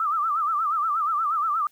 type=tone with vibrato; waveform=sine; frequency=1248 Hz; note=D#6; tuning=5 cents sharp; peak=-21 dBFS; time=0-1.67 s; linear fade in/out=2 ms; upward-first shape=sine; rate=8.4 Hz; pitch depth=130 cents each way; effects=white hiss -62 dBFS RMS until 1.71 s